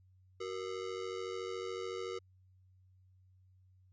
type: ring-modulated tone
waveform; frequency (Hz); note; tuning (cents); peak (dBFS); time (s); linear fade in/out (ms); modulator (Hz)
square; 422.4; G#4; +29; -36; 0.4-2.19; 10; 46.9
effects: added 93 Hz sine -62 dBFS peak until 3.92 s + resampled to 16000 Hz